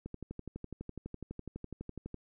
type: click train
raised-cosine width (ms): 3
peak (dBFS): -28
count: 26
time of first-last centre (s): 0.06-2.143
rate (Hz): 12
effects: none